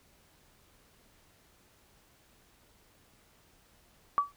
sine tone with exponential decay, 1147 Hz, D6, 41 cents flat, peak -19 dBFS, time 4.18-4.32 s, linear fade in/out 0 ms, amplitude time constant 30 ms, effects pink hiss -64 dBFS RMS until 4.36 s

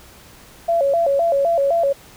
sine tone with vibrato, 613 Hz, D#5, 26 cents flat, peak -14 dBFS, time 0.68-1.93 s, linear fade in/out 10 ms, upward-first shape square, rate 3.9 Hz, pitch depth 170 cents each way, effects pink hiss -45 dBFS RMS until 2.16 s

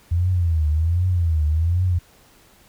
sine tone with vibrato, 83.3 Hz, E2, 19 cents sharp, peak -16 dBFS, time 0.11-1.99 s, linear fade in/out 10 ms, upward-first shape triangle, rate 1.3 Hz, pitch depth 190 cents each way, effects pink hiss -53 dBFS RMS until 2.68 s

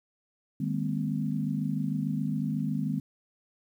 sine tone cluster, 153.9 / 202.2 / 228.7 / 256 Hz, D#3 / G#3 / A#3 / C4, -19 / -46 / -33 / -38 cents, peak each -31 / -32 / -36 / -33 dBFS, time 0.6-3 s, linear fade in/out 5 ms, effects 10-bit

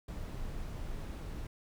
brown noise, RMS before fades -40 dBFS, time 0.08-1.47 s, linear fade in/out 5 ms, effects none

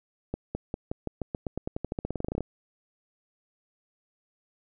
accelerating click train, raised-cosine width 2 ms, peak -17 dBFS, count 24, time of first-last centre 0.34-2.407 s, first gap 210 ms, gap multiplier 0.91, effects none

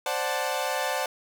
sawtooth chord, D dominant seventh, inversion third, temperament equal, 523.3 / 587.3 / 740 / 880 Hz, C5 / D5 / F#5 / A5, 0 / 0 / 0 / 0 cents, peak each -28 dBFS, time 0.06-1.06 s, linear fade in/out 2 ms, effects none

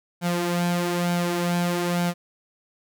sawtooth tone with flanger, 174.61 Hz, F3, in tune, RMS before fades -24 dBFS, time 0.21-2.14 s, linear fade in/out 50 ms, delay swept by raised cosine 1.3 to 4.5 ms, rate 1.1 Hz, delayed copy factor +0.55, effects none

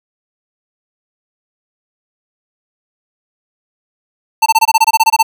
square tone bursts, 892 Hz, A5, 23 cents sharp, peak -6 dBFS, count 13, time 4.42-5.229 s, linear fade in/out 10 ms, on 41 ms, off 23 ms, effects 8-bit

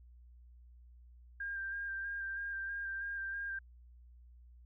sine tone with vibrato, 1595 Hz, G6, 30 cents sharp, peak -37 dBFS, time 1.4-3.59 s, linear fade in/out 5 ms, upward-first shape square, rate 3.1 Hz, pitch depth 18 cents each way, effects added 60 Hz sine -55 dBFS peak until 4.65 s

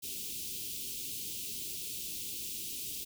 white band-stop noise, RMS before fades -40 dBFS, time 0.02-3.05 s, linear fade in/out 20 ms, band 430 to 2600 Hz, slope 48 dB/octave, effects none

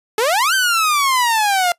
sawtooth exponential two-way sweep, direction up then down, 415.3 to 1574 to 691 Hz, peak -10 dBFS, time 0.18-1.72 s, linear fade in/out 2 ms, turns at 0.54 s, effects noise-tail reverb RT60 0.1 s tail -22 dB re dry + resampled to 32000 Hz

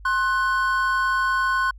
triangle tone pair together, 1059 / 1490.7 Hz, C6 / F#6, +21 / +12 cents, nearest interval tritone, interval 591 cents, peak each -20 dBFS, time 0.05-1.71 s, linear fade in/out 5 ms, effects added 50 Hz sine -40 dBFS peak until 1.78 s

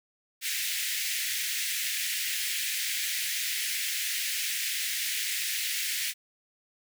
pink high-pass noise, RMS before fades -31 dBFS, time 0.41-6.14 s, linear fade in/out 50 ms, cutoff 1800 Hz, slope 48 dB/octave, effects none

